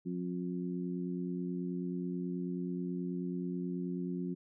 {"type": "harmonic tone", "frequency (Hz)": 89.3, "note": "F2", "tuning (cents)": 39, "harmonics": [2, 3, 4], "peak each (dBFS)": [-36, -40, -42], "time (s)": [0.05, 4.35], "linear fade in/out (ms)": 20, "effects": []}